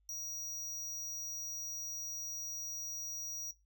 square tone, 5760 Hz, F#8, 47 cents flat, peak -39 dBFS, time 0.09-3.51 s, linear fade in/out 2 ms, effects noise-tail reverb RT60 0.2 s tail -18 dB re dry + added 50 Hz sine -69 dBFS peak until 3.65 s

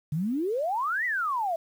sine exponential two-way sweep, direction up then down, 142.3 to 2023 to 640 Hz, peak -25 dBFS, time 0.12-1.56 s, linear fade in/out 5 ms, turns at 1.05 s, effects 9-bit

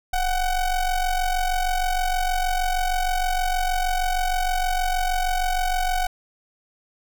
square ring-modulated tone, 377.2 Hz, F#4, 33 cents sharp, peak -18 dBFS, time 0.13-6.07 s, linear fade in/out 5 ms, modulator 354 Hz, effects none

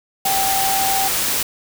sine tone in noise, 778 Hz, G5, 13 cents flat, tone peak -19 dBFS, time 0.25-1.08 s, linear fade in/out 5 ms, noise white, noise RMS -20 dBFS, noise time 0.25-1.43 s, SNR -2 dB, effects none

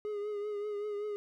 triangle tone with vibrato, 415.3 Hz, G#4, in tune, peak -32 dBFS, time 0.05-1.16 s, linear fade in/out 0 ms, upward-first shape triangle, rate 5.2 Hz, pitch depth 45 cents each way, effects none

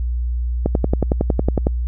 click train, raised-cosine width 2 ms, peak -3 dBFS, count 12, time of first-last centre 0.66-1.669 s, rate 10.9 Hz, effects added 60 Hz sine -18 dBFS peak until 1.87 s

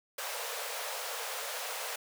pink high-pass noise, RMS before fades -38 dBFS, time 0.18-1.96 s, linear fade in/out 5 ms, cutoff 450 Hz, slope 96 dB/octave, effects none

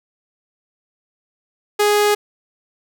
sawtooth tone, 415.3 Hz, G#4, in tune, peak -9 dBFS, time 1.79-2.15 s, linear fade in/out 10 ms, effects none

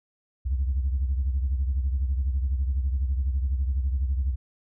sine beating tone pair, 65.41 / 77.41 Hz, C2 / D#2, 0 / -8 cents, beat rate 12 Hz, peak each -22 / -29 dBFS, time 0.45-4.36 s, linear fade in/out 20 ms, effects tanh soft clip ceiling -18 dBFS

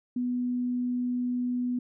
sine tone, 246.9 Hz, B3, in tune, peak -26 dBFS, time 0.16-1.79 s, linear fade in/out 5 ms, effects none

